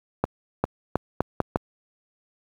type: accelerating click train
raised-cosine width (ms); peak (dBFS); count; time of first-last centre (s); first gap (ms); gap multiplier
1; -6; 6; 0.24-1.559; 400; 0.79
effects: high-pass 60 Hz 12 dB/octave + 8-bit